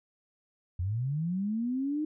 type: linear sweep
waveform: sine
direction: up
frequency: 83.1 to 311.1 Hz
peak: -28 dBFS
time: 0.79-2.05 s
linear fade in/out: 5 ms
effects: none